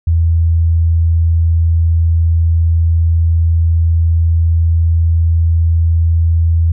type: tone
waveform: sine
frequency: 82.7 Hz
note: E2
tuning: 6 cents sharp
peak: -8 dBFS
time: 0.07-6.72 s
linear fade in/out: 5 ms
effects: none